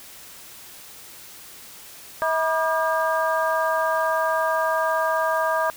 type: harmonic tone with a mistuned harmonic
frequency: 321.5 Hz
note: E4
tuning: 43 cents flat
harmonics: 2 / 3 / 4 / 5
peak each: -23 / -25 / -26 / -27 dBFS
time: 2.22-5.7 s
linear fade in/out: 0 ms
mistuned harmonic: 4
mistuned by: -110 cents
effects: white hiss -43 dBFS RMS until 5.76 s